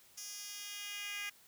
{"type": "tone with high-pass filter sweep", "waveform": "10% pulse", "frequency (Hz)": 409.1, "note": "G#4", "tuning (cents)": -26, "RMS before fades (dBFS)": -44, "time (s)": [0.17, 1.3], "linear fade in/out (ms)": 10, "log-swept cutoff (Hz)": [5500, 2200], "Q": 1.9, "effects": ["white hiss -63 dBFS RMS until 1.47 s"]}